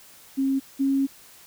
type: tone pair in turn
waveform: sine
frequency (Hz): 270 / 272.7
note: C#4 / C#4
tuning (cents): -45 / -28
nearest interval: unison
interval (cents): 17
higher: second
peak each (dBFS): -20 / -19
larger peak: second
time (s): 0.37-0.6 / 0.79-1.07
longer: second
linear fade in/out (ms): 20
effects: white hiss -50 dBFS RMS until 1.46 s